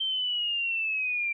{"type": "linear sweep", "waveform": "sine", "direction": "down", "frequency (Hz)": [3136, 2349], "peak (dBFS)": -26, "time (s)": [0, 1.33], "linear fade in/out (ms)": 10, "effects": []}